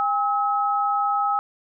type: tone pair together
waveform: sine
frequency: 810 / 1285 Hz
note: G#5 / E6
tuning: -43 / -45 cents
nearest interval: minor sixth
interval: 798 cents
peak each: -22 dBFS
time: 0-1.39 s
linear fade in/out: 0 ms
effects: none